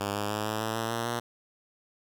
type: tone with pitch steps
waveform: 5% pulse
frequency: 100.9 / 103.26 / 105.67 / 108.14 / 110.67 / 113.26 / 115.9 / 118.61 Hz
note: G#2 / G#2 / G#2 / A2 / A2 / A#2 / A#2 / A#2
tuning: -49 / -9 / +30 / -30 / +11 / -49 / -10 / +30 cents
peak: -18 dBFS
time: 0-1.2 s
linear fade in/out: 10 ms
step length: 150 ms
effects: none